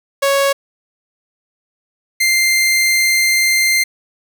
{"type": "tone pair in turn", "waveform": "sawtooth", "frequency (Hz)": [554.4, 2093], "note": ["C#5", "C7"], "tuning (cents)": [0, 0], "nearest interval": "octave + major seventh", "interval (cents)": 2300, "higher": "second", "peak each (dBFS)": -8, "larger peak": "neither", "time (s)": [[0.22, 0.53], [2.2, 3.84]], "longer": "second", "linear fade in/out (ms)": 10, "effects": []}